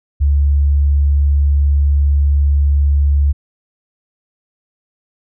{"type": "tone", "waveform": "sine", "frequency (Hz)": 71.3, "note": "C#2", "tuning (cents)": 49, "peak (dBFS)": -9, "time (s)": [0.2, 3.33], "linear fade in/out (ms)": 20, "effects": []}